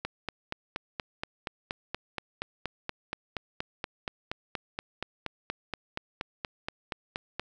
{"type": "click train", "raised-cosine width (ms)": 0.3, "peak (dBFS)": -16, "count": 32, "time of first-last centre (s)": [0.05, 7.396], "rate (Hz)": 4.22, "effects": []}